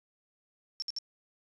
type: tone bursts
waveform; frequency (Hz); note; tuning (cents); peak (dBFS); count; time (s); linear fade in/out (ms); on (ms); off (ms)
sine; 5440; F8; -46; -32; 3; 0.8-0.986; 0; 22; 60
effects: resampled to 22050 Hz